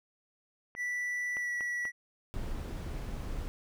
clicks, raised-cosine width 0.5 ms, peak -29 dBFS, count 4, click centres 0.751 / 1.369 / 1.608 / 1.853 s
triangle tone with pitch glide, 1966 to 1943.4 Hz, B6 to B6, -8 to -28 cents, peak -30 dBFS, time 0.76-1.92 s, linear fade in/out 50 ms, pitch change -20 cents, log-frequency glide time 1.38-1.49 s
brown noise, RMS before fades -37 dBFS, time 2.34-3.48 s, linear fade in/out 0 ms
effects none

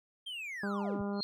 triangle linear sweep, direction down, 3231 to 32 Hz, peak -37 dBFS, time 0.26-1.02 s, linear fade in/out 10 ms
harmonic tone, 201.6 Hz, G3, 49 cents sharp, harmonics 1 / 2 / 3 / 4 / 5 / 6 / 7, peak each -34 / -40 / -44 / -46 / -48 / -50 / -51 dBFS, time 0.63-1.21 s, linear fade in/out 5 ms
sine tone with exponential growth, 4219 Hz, C8, 14 cents sharp, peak -30 dBFS, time 1.13-1.23 s, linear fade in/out 0 ms, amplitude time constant 21 ms
effects none

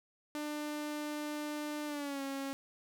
sawtooth tone with pitch glide, 298.5 to 273.7 Hz, D4 to C#4, +28 to -22 cents, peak -33 dBFS, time 0.35-2.53 s, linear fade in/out 0 ms, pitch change -150 cents, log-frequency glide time 1.86-2.22 s, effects none

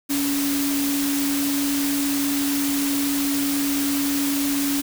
sine tone in noise, 281.4 Hz, C#4, 26 cents sharp, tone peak -21 dBFS, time 0.09-4.82 s, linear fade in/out 20 ms, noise white, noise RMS -27 dBFS, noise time 0.09-4.82 s, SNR +3 dB, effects none

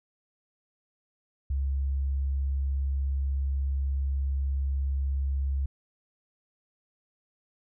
sine tone, 68.3 Hz, C#2, 25 cents flat, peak -25 dBFS, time 1.5-5.66 s, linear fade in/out 5 ms, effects none

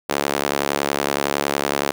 sawtooth tone with high-pass filter, 70.8 Hz, C#2, 37 cents sharp, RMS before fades -22 dBFS, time 0.09-1.92 s, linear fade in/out 10 ms, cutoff 420 Hz, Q 0.85, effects none

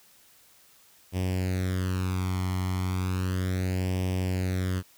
sawtooth tone with flanger, 92.5 Hz, F#2, in tune, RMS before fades -28 dBFS, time 1.12-4.83 s, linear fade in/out 50 ms, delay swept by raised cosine 0.36 to 0.95 ms, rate 0.34 Hz, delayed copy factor +0.8, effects white hiss -58 dBFS RMS until 4.97 s

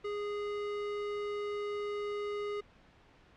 square tone, 412.7 Hz, G#4, 11 cents flat, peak -35 dBFS, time 0.04-2.61 s, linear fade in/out 10 ms, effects pink hiss -61 dBFS RMS until 3.36 s + low-pass 3000 Hz 12 dB/octave

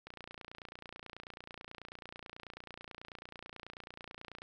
click train, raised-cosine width 0.3 ms, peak -30 dBFS, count 128, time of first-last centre 0.07-4.419 s, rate 29.2 Hz, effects none

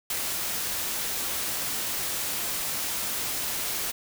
white noise with ADSR envelope, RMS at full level -28 dBFS, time 0.1-3.92 s, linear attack 3 ms, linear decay 40 ms, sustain -2 dB, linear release 15 ms, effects none

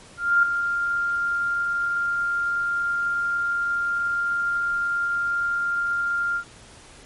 sine tone with ADSR envelope, 1396.9 Hz, F6, in tune, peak -12 dBFS, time 0.17-6.44 s, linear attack 260 ms, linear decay 3 ms, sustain -9 dB, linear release 81 ms, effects pink hiss -47 dBFS RMS until 7.05 s + MP3 48 kbps

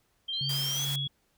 sine tone with pitch glide, 3172 to 3349 Hz, G7 to G#7, +20 to +14 cents, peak -31 dBFS, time 0.28-1.08 s, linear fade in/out 10 ms, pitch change +94 cents, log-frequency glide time 0.75-0.81 s
sine linear sweep, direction up, 3927 to 6300 Hz, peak -34 dBFS, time 0.33-0.85 s, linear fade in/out 5 ms
sine tone with tremolo, 138.59 Hz, C#3, in tune, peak -31 dBFS, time 0.41-1.07 s, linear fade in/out 2 ms, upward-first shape triangle, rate 2.3 Hz, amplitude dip 60%
white noise, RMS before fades -38 dBFS, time 0.49-0.96 s, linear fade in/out 5 ms
effects pink hiss -71 dBFS RMS until 1.37 s

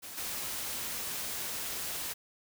white noise with level steps, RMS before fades -44 / -37 dBFS, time 0.02-2.14 s, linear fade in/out 20 ms, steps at 0.17 s, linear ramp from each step 10 ms, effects none

